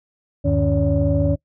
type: tone cluster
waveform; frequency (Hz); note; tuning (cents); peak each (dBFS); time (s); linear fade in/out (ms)
sine; 77.3 / 98.1 / 151.9 / 281.5 / 569; D#2 / G2 / D#3 / C#4 / C#5; -11 / +2 / -41 / +27 / +45; -21; 0.44-1.36; 20
effects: noise-tail reverb RT60 0.1 s tail -22 dB re dry + tanh soft clip ceiling -7 dBFS